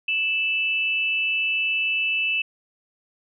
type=tone pair together; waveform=sine; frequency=2637 / 2956 Hz; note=E7 / F#7; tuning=0 / -2 cents; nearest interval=major second; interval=198 cents; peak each=-21 / -29 dBFS; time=0.08-2.42 s; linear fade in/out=5 ms; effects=none